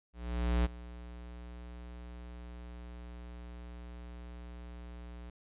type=tone with ADSR envelope; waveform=square; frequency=59.9 Hz; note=A#1; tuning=48 cents sharp; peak=-26 dBFS; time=0.13-5.3 s; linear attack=520 ms; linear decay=22 ms; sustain=-19 dB; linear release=4 ms; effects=resampled to 8000 Hz